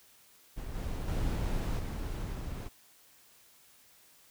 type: noise with level steps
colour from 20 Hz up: brown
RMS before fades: -40 / -36 / -32 / -36 / -38 dBFS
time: 0.56-2.69 s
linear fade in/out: 20 ms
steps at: 0.75 / 1.08 / 1.79 / 2.34 s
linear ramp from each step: 5 ms
effects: white hiss -61 dBFS RMS until 4.3 s